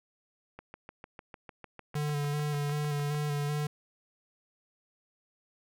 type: click train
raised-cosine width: 0.5 ms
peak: -29 dBFS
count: 18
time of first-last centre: 0.59-3.146 s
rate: 6.65 Hz
type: tone with vibrato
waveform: square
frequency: 146.83 Hz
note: D3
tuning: in tune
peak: -30 dBFS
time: 1.95-3.67 s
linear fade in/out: 5 ms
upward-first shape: square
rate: 2.6 Hz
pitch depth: 22 cents each way
effects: none